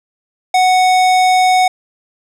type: tone with hard clipping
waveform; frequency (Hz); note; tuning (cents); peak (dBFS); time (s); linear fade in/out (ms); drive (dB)
sine; 740; F#5; 0; -10; 0.54-1.68; 5; 17
effects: none